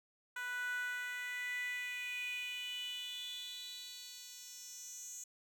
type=tone with high-pass filter sweep; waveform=10% pulse; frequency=493.9 Hz; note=B4; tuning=in tune; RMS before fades=-43 dBFS; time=0.36-5.24 s; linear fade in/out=5 ms; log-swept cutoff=1300 to 6600 Hz; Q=6.5; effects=none